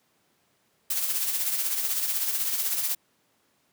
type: noise with tremolo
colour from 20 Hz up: blue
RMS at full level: -25 dBFS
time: 0.9-2.95 s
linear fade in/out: 5 ms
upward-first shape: triangle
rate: 16 Hz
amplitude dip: 55%
effects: pink hiss -68 dBFS RMS until 3.72 s + high-pass 150 Hz 12 dB/octave